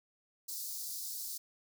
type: high-pass noise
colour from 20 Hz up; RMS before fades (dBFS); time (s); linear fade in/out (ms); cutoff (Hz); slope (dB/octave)
white; -41; 0.48-1.38; 10; 4200; 48
effects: none